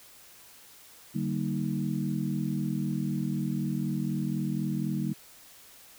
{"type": "tone cluster", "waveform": "sine", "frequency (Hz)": [147.1, 191.1, 231.3, 311.3], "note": ["D3", "G3", "A#3", "D#4"], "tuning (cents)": [3, -44, -13, 1], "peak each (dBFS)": [-32, -32, -33, -36], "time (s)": [1.14, 5.14], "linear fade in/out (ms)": 20, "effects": ["white hiss -53 dBFS RMS until 5.98 s"]}